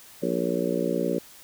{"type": "harmonic tone with a mistuned harmonic", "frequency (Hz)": 59.3, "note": "A#1", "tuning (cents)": 30, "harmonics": [3, 4, 5, 6, 7, 8, 9], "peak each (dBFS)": [-31, -31, -31, -31, -31, -31, -31], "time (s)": [0.22, 1.19], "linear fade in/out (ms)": 10, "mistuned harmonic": 9, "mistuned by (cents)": 66, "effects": ["white hiss -49 dBFS RMS until 1.43 s"]}